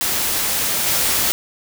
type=noise with level steps; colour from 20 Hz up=white; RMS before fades=-20 / -18 dBFS; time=0.01-1.32 s; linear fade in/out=0 ms; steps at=0.86 s; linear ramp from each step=10 ms; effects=none